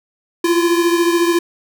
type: beating tone pair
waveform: square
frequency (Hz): 340.1 / 354.1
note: F4 / F4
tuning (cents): -46 / +24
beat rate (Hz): 14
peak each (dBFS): -14 / -20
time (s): 0.44-1.39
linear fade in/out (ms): 5
effects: none